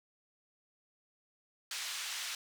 white band-pass noise, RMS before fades -40 dBFS, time 1.71-2.35 s, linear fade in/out 2 ms, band 1500 to 5600 Hz, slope 12 dB/octave, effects none

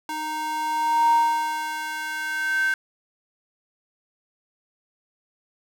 square tone with high-pass filter sweep, 310 Hz, D#4, 6 cents flat, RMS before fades -24 dBFS, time 0.09-2.74 s, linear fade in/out 2 ms, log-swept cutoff 660 to 1600 Hz, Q 10, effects none

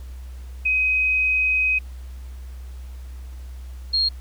sine tone pair in turn, 2521 / 4249 Hz, D#7 / C8, +22 / +26 cents, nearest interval major sixth, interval 904 cents, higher second, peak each -17 dBFS, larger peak neither, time 0.65-1.79 / 3.93-4.09 s, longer first, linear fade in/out 10 ms, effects added 63 Hz sine -33 dBFS peak until 4.2 s + pink hiss -53 dBFS RMS until 4.2 s

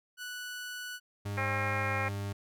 sawtooth tone, 1480 Hz, F#6, in tune, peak -35 dBFS, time 0.17-1 s, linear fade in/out 50 ms
40% pulse tone with pitch glide, 101.5 to 100.28 Hz, G#2 to G2, -39 to +40 cents, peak -33 dBFS, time 1.25-2.33 s, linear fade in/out 10 ms, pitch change -21 cents, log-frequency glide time 1.77-2.05 s
harmonic tone, 267.9 Hz, C4, 41 cents sharp, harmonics 2 / 3 / 4 / 5 / 6 / 7 / 8 / 9, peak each -39 / -39 / -39 / -39 / -39 / -39 / -39 / -39 dBFS, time 1.37-2.09 s, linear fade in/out 10 ms
effects none

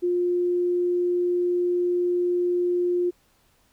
sine tone, 354 Hz, F4, 23 cents sharp, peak -20 dBFS, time 0.02-3.11 s, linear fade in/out 20 ms, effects pink hiss -63 dBFS RMS until 3.72 s

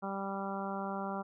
harmonic tone, 196 Hz, G3, in tune, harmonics 1 / 2 / 3 / 4 / 5 / 6 / 7, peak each -39 / -44 / -43 / -41 / -44 / -45 / -45 dBFS, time 0.02-1.23 s, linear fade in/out 20 ms, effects none

